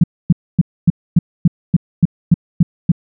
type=tone bursts; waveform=sine; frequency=170 Hz; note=F3; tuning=46 cents flat; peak=-4 dBFS; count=11; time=0.01-2.918 s; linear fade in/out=5 ms; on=28 ms; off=260 ms; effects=none